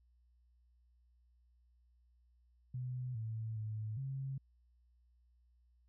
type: tone with pitch steps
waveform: sine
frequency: 126 / 111.3 / 108.3 / 134.9 Hz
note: B2 / A2 / A2 / C#3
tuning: +35 / +20 / -27 / -47 cents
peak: -38 dBFS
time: 2.74-4.38 s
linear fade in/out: 5 ms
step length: 410 ms
effects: added 60 Hz sine -67 dBFS peak until 5.88 s